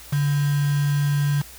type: tone with quantisation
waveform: sine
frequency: 144.1 Hz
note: D3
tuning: 33 cents flat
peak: -18 dBFS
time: 0.12-1.42 s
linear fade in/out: 10 ms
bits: 5
effects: added 60 Hz sine -47 dBFS peak until 1.58 s + white hiss -43 dBFS RMS until 1.58 s